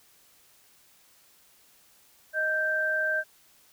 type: tone pair together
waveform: sine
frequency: 622.9 / 1568 Hz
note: D#5 / G6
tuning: +2 / 0 cents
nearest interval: octave + major third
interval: 1598 cents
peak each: -31 / -25 dBFS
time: 2.33-3.24 s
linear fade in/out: 50 ms
effects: white hiss -60 dBFS RMS until 3.72 s